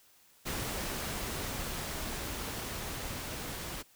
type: noise with level ramp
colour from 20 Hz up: pink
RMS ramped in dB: -36 to -40 dBFS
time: 0.45-3.83 s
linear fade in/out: 20 ms
effects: white hiss -63 dBFS RMS until 3.95 s